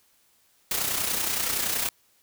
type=noise with amplitude modulation; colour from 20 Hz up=white; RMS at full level=-25 dBFS; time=0.71-1.89 s; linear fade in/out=2 ms; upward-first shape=sine; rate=30.6 Hz; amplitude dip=50%; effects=white hiss -64 dBFS RMS until 2.22 s